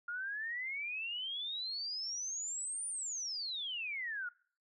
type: exponential two-way sweep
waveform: sine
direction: up then down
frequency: 1401 to 9397 to 1401 Hz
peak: -37 dBFS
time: 0.08-4.29 s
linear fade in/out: 5 ms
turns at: 2.88 s
effects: noise-tail reverb RT60 0.5 s tail -24 dB re dry